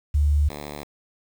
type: tone pair in turn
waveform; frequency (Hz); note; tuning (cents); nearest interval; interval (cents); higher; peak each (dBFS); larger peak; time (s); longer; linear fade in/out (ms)
sine / 5% pulse; 73.4 / 73.4; D2 / D2; 0 / 0; unison; 0; neither; -16 / -22; first; 0.14-0.49 / 0.49-0.84; neither; 10
effects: 8-bit